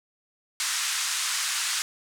white band-pass noise, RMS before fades -28 dBFS, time 0.6-1.82 s, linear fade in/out 0 ms, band 1100 to 8800 Hz, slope 24 dB/octave, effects none

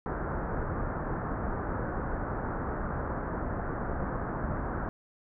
pink low-pass noise, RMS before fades -33 dBFS, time 0.06-4.89 s, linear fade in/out 0 ms, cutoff 1600 Hz, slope 48 dB/octave, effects none

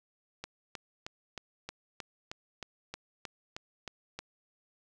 click train, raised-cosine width 0.2 ms, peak -22 dBFS, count 13, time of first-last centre 0.44-4.19 s, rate 3.2 Hz, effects none

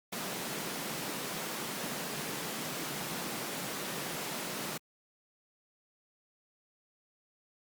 pink high-pass noise, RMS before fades -38 dBFS, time 0.12-4.78 s, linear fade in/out 10 ms, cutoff 140 Hz, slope 48 dB/octave, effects Opus 48 kbps

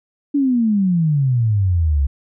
sine exponential sweep, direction down, 292.3 to 66.7 Hz, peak -13 dBFS, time 0.34-2.07 s, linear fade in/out 10 ms, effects none

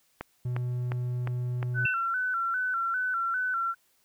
click train, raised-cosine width 0.5 ms, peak -19 dBFS, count 5, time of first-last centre 0.21-1.628 s, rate 2.82 Hz
triangle tone, 123.5 Hz, B2, in tune, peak -26 dBFS, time 0.45-1.86 s, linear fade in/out 5 ms
sine tone with vibrato, 1430 Hz, F6, 41 cents sharp, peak -26 dBFS, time 1.74-3.75 s, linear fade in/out 50 ms, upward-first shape square, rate 2.5 Hz, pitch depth 88 cents each way
sine tone with exponential decay, 2685 Hz, E7, 31 cents sharp, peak -23 dBFS, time 1.85-2.08 s, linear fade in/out 5 ms, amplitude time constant 48 ms
effects white hiss -68 dBFS RMS until 4.04 s

